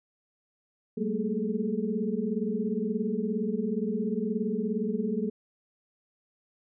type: tone cluster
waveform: sine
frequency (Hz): 191.1 / 213.2 / 230.3 / 413.9 / 434.5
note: G3 / G#3 / A#3 / G#4 / A4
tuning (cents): -44 / +46 / -21 / -6 / -22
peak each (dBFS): -33 / -32 / -32 / -36 / -34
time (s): 0.97-5.3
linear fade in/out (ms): 10
effects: none